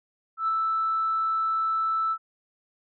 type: tone with ADSR envelope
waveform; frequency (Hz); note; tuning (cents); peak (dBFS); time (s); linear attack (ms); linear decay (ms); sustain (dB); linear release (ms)
sine; 1318.5; E6; 0; -20; 0.37-2.18; 110; 13; -2; 64
effects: tanh soft clip ceiling -17 dBFS